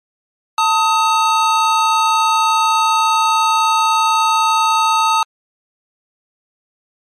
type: tone pair together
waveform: square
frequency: 893 / 1262.9 Hz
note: A5 / D#6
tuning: +25 / +25 cents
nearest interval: tritone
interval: 600 cents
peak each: -15 dBFS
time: 0.58-5.23 s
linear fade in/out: 2 ms
effects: low-pass 7000 Hz 12 dB/octave + MP3 64 kbps